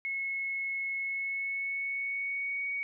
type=tone with pitch glide; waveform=sine; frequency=2184 to 2242 Hz; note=C#7 to C#7; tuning=-26 to +19 cents; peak=-31 dBFS; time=0.05-2.83 s; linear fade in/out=0 ms; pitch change=+45 cents; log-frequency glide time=0.97-2.7 s; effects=none